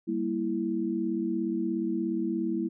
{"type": "chord", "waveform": "sine", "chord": "E diminished", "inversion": "first", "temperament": "equal", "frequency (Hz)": [196, 233.1, 329.6], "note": ["G3", "Bb3", "E4"], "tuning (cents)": [0, 0, 0], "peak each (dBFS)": [-33, -32, -29], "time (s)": [0.07, 2.69], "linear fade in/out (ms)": 20, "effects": []}